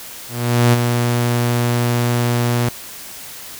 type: tone with ADSR envelope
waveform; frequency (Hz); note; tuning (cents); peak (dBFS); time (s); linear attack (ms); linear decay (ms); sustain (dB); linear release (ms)
sawtooth; 120; B2; -49; -5; 0.28-2.69; 450; 24; -6; 4
effects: white hiss -34 dBFS RMS until 3.59 s